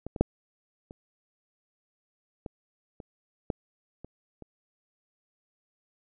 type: clicks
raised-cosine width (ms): 2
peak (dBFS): -22 / -22 / -6 / -30 / -23 / -28 / -14 / -28 / -30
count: 9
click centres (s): 0.066 / 0.162 / 0.21 / 0.909 / 2.462 / 3.002 / 3.502 / 4.046 / 4.423
effects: none